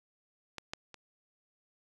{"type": "clicks", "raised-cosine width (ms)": 0.2, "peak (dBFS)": [-22, -19, -30], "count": 3, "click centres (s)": [0.583, 0.735, 0.943], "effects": ["resampled to 24000 Hz"]}